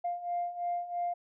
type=beating tone pair; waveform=sine; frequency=698.5 / 701.5 Hz; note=F5 / F5; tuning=0 / +8 cents; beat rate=3 Hz; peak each=-36 / -32 dBFS; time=0.04-1.14 s; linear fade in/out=10 ms; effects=tanh soft clip ceiling -25 dBFS